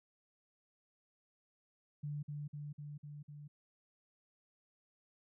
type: tone with echo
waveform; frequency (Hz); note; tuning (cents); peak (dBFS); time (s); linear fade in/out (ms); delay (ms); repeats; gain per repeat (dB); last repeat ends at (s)
sine; 146.83; D3; 0; -38; 2.03-2.23; 10; 250; 5; -2; 3.48
effects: none